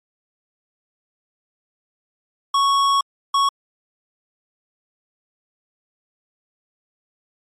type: tone bursts at uneven times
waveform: square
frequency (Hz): 1108.7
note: C#6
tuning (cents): 0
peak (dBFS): -15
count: 2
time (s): 2.54-3.01 / 3.34-3.49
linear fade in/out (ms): 5
effects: low-pass 7000 Hz 12 dB/octave + MP3 96 kbps